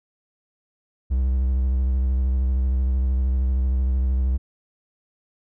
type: tone with vibrato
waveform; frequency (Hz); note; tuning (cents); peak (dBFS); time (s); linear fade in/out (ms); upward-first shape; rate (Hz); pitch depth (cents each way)
triangle; 64.5; C2; -24; -16; 1.1-4.38; 20; square; 13; 40
effects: none